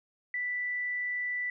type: tone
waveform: sine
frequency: 1975.5 Hz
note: B6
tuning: in tune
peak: -30 dBFS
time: 0.34-1.5 s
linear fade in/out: 2 ms
effects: none